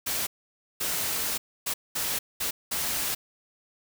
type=noise bursts at uneven times; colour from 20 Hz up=white; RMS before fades=-29 dBFS; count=6; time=0.06-0.27 / 0.8-1.38 / 1.66-1.74 / 1.95-2.19 / 2.4-2.51 / 2.71-3.15 s; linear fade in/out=10 ms; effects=none